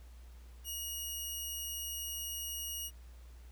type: tone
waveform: 10% pulse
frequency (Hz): 2882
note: F#7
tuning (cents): -46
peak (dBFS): -30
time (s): 0.64-2.91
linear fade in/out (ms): 50
effects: added 60 Hz sine -50 dBFS peak until 3.51 s + pink hiss -65 dBFS RMS until 3.51 s